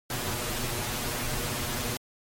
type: noise with comb filter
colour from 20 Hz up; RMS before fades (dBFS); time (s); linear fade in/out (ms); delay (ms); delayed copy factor
pink; -31; 0.1-1.97; 2; 8.3; +1
effects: MP3 64 kbps